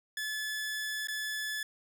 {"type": "tone with dropouts", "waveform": "sawtooth", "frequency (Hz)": 1724, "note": "A6", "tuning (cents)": -36, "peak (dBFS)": -30, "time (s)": [0.17, 1.63], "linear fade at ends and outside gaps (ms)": 2, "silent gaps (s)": [1.072, 1.084], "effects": []}